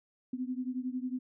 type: beating tone pair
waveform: sine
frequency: 249.9 / 260.9 Hz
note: B3 / C4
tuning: +21 / -5 cents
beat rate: 11 Hz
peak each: -35 / -37 dBFS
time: 0.33-1.19 s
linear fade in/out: 5 ms
effects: none